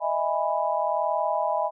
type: chord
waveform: sine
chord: E major seventh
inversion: third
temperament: just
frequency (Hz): 618.1 / 659.3 / 824.1 / 988.9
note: D#5 / E5 / G#5 / B5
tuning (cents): -12 / 0 / -14 / +2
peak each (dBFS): -28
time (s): 0-1.71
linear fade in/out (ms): 50
effects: none